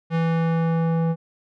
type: tone with low-pass filter sweep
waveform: square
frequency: 164.81 Hz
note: E3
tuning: in tune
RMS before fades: -21 dBFS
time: 0.1-1.16 s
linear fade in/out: 50 ms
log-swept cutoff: 2600 to 790 Hz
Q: 0.78
effects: none